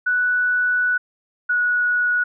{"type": "tone pair in turn", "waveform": "sine", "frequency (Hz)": [1480, 1463], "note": ["F#6", "F#6"], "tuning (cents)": [0, -20], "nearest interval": "unison", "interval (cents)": 20, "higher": "first", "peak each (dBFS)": -16, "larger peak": "neither", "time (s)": [[0.06, 0.98], [1.49, 2.24]], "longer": "first", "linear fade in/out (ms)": 10, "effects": []}